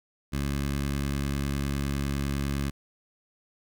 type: tone with notch filter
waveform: 15% pulse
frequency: 69.9 Hz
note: C#2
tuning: 15 cents sharp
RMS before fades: -29 dBFS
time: 0.32-2.71 s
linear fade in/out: 20 ms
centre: 720 Hz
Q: 1.4
effects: none